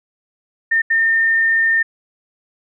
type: tone bursts at uneven times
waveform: sine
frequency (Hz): 1814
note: A#6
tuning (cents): -48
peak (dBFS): -12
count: 2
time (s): 0.71-0.82 / 0.9-1.83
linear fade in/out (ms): 10
effects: none